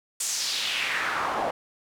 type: noise with band-pass filter sweep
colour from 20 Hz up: pink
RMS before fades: -28 dBFS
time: 0.2-1.51 s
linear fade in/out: 5 ms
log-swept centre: 8000 to 670 Hz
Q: 2.3
effects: none